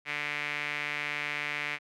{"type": "tone with band-pass filter", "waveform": "sawtooth", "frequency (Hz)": 147.3, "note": "D3", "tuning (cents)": 6, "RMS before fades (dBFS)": -34, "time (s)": [0.05, 1.79], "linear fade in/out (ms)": 50, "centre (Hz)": 2200, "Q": 4.1, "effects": []}